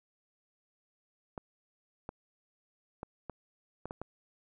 clicks, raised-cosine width 1 ms, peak -25 dBFS, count 7, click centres 1.378 / 2.091 / 3.031 / 3.297 / 3.856 / 3.909 / 4.016 s, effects none

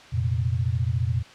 sine chord, F suspended fourth, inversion none, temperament equal, 87.31 / 116.54 / 130.81 Hz, F2 / Bb2 / C3, 0 / 0 / 0 cents, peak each -26 / -24 / -29 dBFS, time 0.12-1.23 s, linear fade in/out 20 ms, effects white hiss -47 dBFS RMS until 1.34 s + low-pass 4000 Hz 12 dB/octave

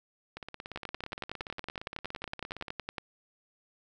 two click trains, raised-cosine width 0.3 ms, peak -24 / -19 dBFS, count 41 / 25, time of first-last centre 0.37-2.682 / 0.76-2.982 s, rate 17.3 / 10.8 Hz, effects none

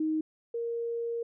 sine tone pair in turn, 313.1 / 466.6 Hz, D#4 / A#4, +11 / +2 cents, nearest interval perfect fifth, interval 691 cents, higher second, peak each -26 / -30 dBFS, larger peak first, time 0-0.21 / 0.54-1.23 s, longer second, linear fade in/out 5 ms, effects none

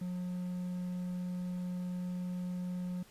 triangle tone, 180 Hz, F#3, 47 cents flat, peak -33 dBFS, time 0.01-3.03 s, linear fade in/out 5 ms, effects pink hiss -60 dBFS RMS until 3.1 s + resampled to 32000 Hz

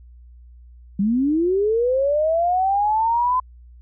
sine linear sweep, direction up, 189.2 to 1024 Hz, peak -16 dBFS, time 0.99-3.4 s, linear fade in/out 5 ms, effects added 60 Hz sine -42 dBFS peak until 3.81 s

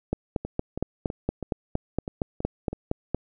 two click trains, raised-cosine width 2 ms, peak -18 / -11 dBFS, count 8 / 14, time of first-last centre 0.45-2.73 / 0.13-3.146 s, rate 3.07 / 4.31 Hz, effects none

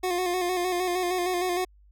25% pulse tone with vibrato, 360 Hz, F#4, 47 cents flat, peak -21 dBFS, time 0.03-1.65 s, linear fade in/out 10 ms, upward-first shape square, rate 6.5 Hz, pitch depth 38 cents each way, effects added 50 Hz sine -53 dBFS peak until 1.91 s

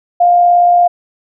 sine tone with amplitude modulation, 703 Hz, F5, 11 cents sharp, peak -4 dBFS, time 0.2-0.88 s, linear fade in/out 10 ms, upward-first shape sine, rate 57.5 Hz, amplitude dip 30%, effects none

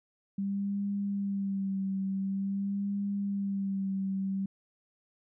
sine tone with vibrato, 196.8 Hz, G3, 7 cents sharp, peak -29 dBFS, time 0.38-4.46 s, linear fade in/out 5 ms, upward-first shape sine, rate 0.47 Hz, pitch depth 36 cents each way, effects none

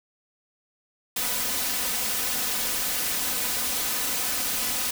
white noise with comb filter, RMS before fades -27 dBFS, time 1.16-4.91 s, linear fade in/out 5 ms, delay 4 ms, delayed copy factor +0.6, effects none

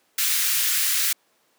white high-pass noise, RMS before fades -22 dBFS, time 0.18-1.13 s, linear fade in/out 5 ms, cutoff 1500 Hz, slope 24 dB/octave, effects pink hiss -64 dBFS RMS until 1.58 s + high-pass 300 Hz 12 dB/octave

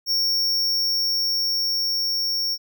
square tone with level ramp, 5500 Hz, F8, 27 cents flat, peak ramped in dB -19 to -22 dBFS, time 0.06-2.58 s, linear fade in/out 50 ms, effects none

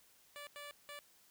10% pulse tone bursts at uneven times, 581 Hz, D5, 19 cents flat, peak -39 dBFS, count 3, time 0.36-0.47 / 0.56-0.71 / 0.89-0.99 s, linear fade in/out 0 ms, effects white hiss -67 dBFS RMS until 1.3 s

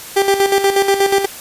30% pulse tone with tremolo, 394.5 Hz, G4, 11 cents sharp, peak -7 dBFS, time 0.16-1.26 s, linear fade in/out 10 ms, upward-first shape square, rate 8.3 Hz, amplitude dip 60%, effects white hiss -32 dBFS RMS until 1.4 s + resampled to 32000 Hz

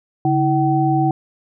sine tone cluster, 141.6 / 324.9 / 762 Hz, C#3 / E4 / G5, +37 / -25 / -49 cents, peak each -18 dBFS, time 0.25-1.11 s, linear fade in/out 2 ms, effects none

